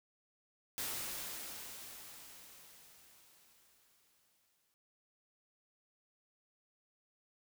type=noise with exponential decay; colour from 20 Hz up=white; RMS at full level=-39 dBFS; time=0.78-4.74 s; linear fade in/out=0 ms; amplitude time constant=860 ms; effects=none